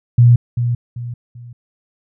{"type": "tone with echo", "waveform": "sine", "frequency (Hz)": 120.2, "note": "B2", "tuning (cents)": -46, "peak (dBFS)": -5, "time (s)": [0.18, 0.36], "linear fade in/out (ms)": 5, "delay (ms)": 390, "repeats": 3, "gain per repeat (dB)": -9, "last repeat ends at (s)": 1.53, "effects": []}